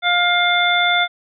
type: harmonic tone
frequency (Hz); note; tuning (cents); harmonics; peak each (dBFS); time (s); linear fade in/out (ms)
705; F5; +16; 1 / 2 / 3 / 5; -19 / -19 / -19 / -19; 0.02-1.08; 50
effects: none